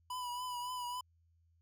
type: tone with vibrato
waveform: square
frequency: 987.8 Hz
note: B5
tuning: in tune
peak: -39 dBFS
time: 0.1-1.01 s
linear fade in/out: 5 ms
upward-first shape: triangle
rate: 3.6 Hz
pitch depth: 42 cents each way
effects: added 83 Hz sine -68 dBFS peak until 1.61 s